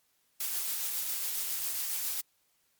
blue noise with tremolo, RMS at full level -32 dBFS, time 0.4-2.21 s, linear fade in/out 5 ms, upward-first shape triangle, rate 7.3 Hz, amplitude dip 30%, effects white hiss -72 dBFS RMS until 2.79 s + MP3 96 kbps

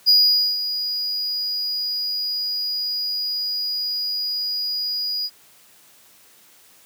triangle tone with ADSR envelope, 4901 Hz, D#8, 27 cents flat, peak -9 dBFS, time 0.06-5.3 s, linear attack 27 ms, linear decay 480 ms, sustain -12 dB, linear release 49 ms, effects white hiss -52 dBFS RMS until 6.85 s + high-pass 100 Hz 12 dB/octave

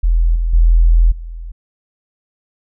sine tone with level steps, 41.67 Hz, E1, 19 cents sharp, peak -9 / -13 / -6 / -25 dBFS, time 0.03-1.52 s, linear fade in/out 10 ms, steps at 0.35 / 0.53 / 1.11 s, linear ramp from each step 10 ms, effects none

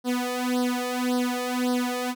sawtooth tone with flanger, 248.4 Hz, B3, 10 cents sharp, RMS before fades -26 dBFS, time 0.04-2.15 s, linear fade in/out 50 ms, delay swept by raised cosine 0.2 to 1.7 ms, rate 1.8 Hz, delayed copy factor +0.95, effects none

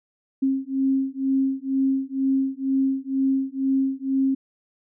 sine beating tone pair, 267.2 / 269.3 Hz, C4 / C#4, +36 / -50 cents, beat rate 2.1 Hz, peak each -23 dBFS, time 0.42-4.35 s, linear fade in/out 10 ms, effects none

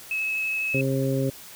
sine tone with vibrato, 2583 Hz, E7, 36 cents flat, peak -24 dBFS, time 0.11-0.81 s, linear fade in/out 2 ms, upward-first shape triangle, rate 12 Hz, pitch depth 12 cents each way
harmonic tone, 134.3 Hz, C3, 46 cents sharp, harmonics 1 / 2 / 3 / 4, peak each -25 / -27 / -29 / -29 dBFS, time 0.74-1.3 s, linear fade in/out 5 ms
effects white hiss -44 dBFS RMS until 1.55 s

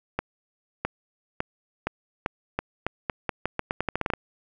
accelerating click train, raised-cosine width 0.5 ms, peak -10 dBFS, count 19, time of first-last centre 0.19-4.136 s, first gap 660 ms, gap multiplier 0.84, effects none

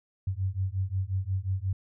sine beating tone pair, 92.5 / 98.1 Hz, F#2 / G2, 0 / +2 cents, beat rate 5.6 Hz, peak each -30 dBFS, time 0.27-1.73 s, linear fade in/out 5 ms, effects none

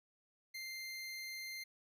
25% pulse tone, 2093 Hz, C7, in tune, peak -40 dBFS, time 0.54-1.64 s, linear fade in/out 10 ms, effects none

